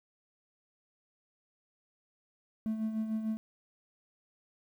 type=tone with tremolo; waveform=triangle; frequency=219.5 Hz; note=A3; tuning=4 cents flat; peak=-26 dBFS; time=2.66-3.37 s; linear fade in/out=0 ms; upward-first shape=sine; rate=6.7 Hz; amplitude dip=60%; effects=tanh soft clip ceiling -24 dBFS + 11-bit